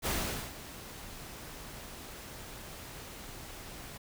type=noise with ADSR envelope; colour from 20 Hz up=pink; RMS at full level=-31 dBFS; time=0.02-3.98 s; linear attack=49 ms; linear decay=450 ms; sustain=-15 dB; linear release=12 ms; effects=none